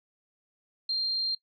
sine tone, 4186 Hz, C8, in tune, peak -26 dBFS, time 0.89-1.35 s, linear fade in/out 5 ms, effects noise-tail reverb RT60 0.1 s tail -19 dB re dry

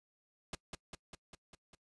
pink noise with echo, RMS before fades -40 dBFS, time 0.53-0.55 s, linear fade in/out 2 ms, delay 200 ms, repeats 6, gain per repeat -3 dB, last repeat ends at 1.75 s, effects noise-tail reverb RT60 0.1 s tail -23 dB re dry + resampled to 22050 Hz

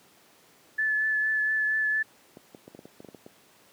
sine tone with vibrato, 1734 Hz, A6, 26 cents flat, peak -23 dBFS, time 0.78-2.03 s, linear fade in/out 10 ms, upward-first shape triangle, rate 4.3 Hz, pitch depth 18 cents each way
clicks, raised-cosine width 2 ms, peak -29 dBFS, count 11, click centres 2.371 / 2.548 / 2.679 / 2.749 / 2.791 / 2.855 / 3.004 / 3.047 / 3.087 / 3.147 / 3.264 s
effects pink hiss -58 dBFS RMS until 3.72 s + high-pass 200 Hz 12 dB/octave

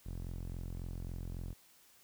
sawtooth tone with band-pass filter, 43.65 Hz, F1, in tune, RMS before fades -42 dBFS, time 0.05-1.54 s, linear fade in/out 20 ms, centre 98 Hz, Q 0.58, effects white hiss -64 dBFS RMS until 2.03 s

